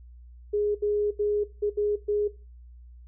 sine tone bursts at uneven times, 415.3 Hz, G#4, in tune, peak -22 dBFS, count 6, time 0.53-0.75 / 0.82-1.11 / 1.19-1.44 / 1.62-1.7 / 1.77-1.96 / 2.08-2.28 s, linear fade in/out 10 ms, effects noise-tail reverb RT60 0.3 s tail -17 dB re dry + added 60 Hz sine -45 dBFS peak until 3.07 s

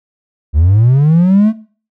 triangle linear sweep, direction up, 69.3 to 223.9 Hz, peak -3 dBFS, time 0.53-1.53 s, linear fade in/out 50 ms, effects noise-tail reverb RT60 0.4 s tail -19 dB re dry + tanh soft clip ceiling 0 dBFS

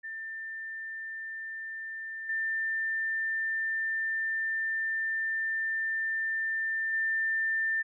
sine tone with level steps, 1790 Hz, A6, 29 cents sharp, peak -36 / -28 / -26 dBFS, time 0.03-7.83 s, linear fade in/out 20 ms, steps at 2.29 / 6.93 s, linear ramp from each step 5 ms, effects none

